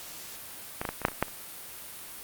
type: clicks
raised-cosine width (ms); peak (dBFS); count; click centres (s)
0.5; -15 / -15 / -15 / -22 / -6 / -16 / -27 / -8 / -28; 9; 0.815 / 0.852 / 0.89 / 1.017 / 1.051 / 1.084 / 1.117 / 1.226 / 1.282
effects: white hiss -43 dBFS RMS until 2.23 s + Opus 48 kbps